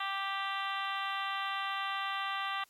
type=harmonic tone; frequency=392 Hz; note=G4; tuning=in tune; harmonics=2 / 3 / 4 / 5 / 6 / 7 / 8 / 9 / 10; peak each=-40 / -36 / -42 / -41 / -50 / -43 / -44 / -45 / -51 dBFS; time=0-2.64 s; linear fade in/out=5 ms; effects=white hiss -66 dBFS RMS until 2.69 s + MP3 64 kbps